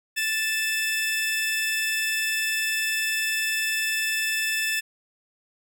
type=tone pair together; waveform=sawtooth; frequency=1760 / 2630 Hz; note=A6 / E7; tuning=0 / -5 cents; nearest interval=perfect fifth; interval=695 cents; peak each=-23 dBFS; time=0.16-4.81 s; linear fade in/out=20 ms; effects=none